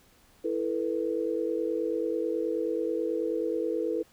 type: chord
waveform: sine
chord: E suspended fourth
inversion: none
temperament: equal with one note detuned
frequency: 329.6 / 440 / 489.3 Hz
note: E4 / A4 / B4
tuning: 0 / 0 / -16 cents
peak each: -31 dBFS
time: 0.44-4.03 s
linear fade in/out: 10 ms
effects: pink hiss -61 dBFS RMS until 4.12 s